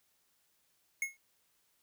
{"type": "tone with exponential decay", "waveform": "square", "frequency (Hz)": 2171, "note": "C#7", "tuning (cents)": -37, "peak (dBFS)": -29, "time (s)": [1.02, 1.17], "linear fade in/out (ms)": 2, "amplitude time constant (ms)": 32, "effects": ["white hiss -74 dBFS RMS until 1.82 s"]}